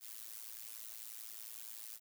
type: noise with amplitude modulation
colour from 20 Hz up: blue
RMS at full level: -45 dBFS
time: 0-2 s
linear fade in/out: 50 ms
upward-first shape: sine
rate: 111 Hz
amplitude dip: 100%
effects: none